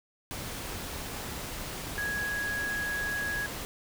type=tone in noise; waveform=sine; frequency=1661.2 Hz; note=G#6; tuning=in tune; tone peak=-30 dBFS; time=1.98-3.46 s; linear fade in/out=0 ms; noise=pink; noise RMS=-38 dBFS; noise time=0.31-3.65 s; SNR=+5 dB; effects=none